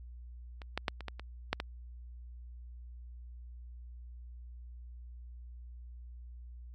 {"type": "clicks", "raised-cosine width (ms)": 0.3, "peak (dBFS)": [-30, -16, -13, -27, -22, -27, -13, -18], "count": 8, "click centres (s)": [0.618, 0.776, 0.882, 1.007, 1.083, 1.196, 1.53, 1.601], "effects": ["added 60 Hz sine -45 dBFS peak until 6.74 s", "MP3 64 kbps"]}